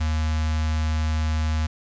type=tone with notch filter; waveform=square; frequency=77.78 Hz; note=D#2; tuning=in tune; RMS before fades=-23 dBFS; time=0-1.67 s; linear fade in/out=10 ms; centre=410 Hz; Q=0.69; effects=resampled to 16000 Hz + 9-bit